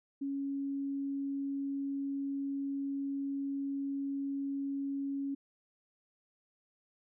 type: tone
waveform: sine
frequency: 277.2 Hz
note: C#4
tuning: in tune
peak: -33 dBFS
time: 0.21-5.35 s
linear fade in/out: 10 ms
effects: none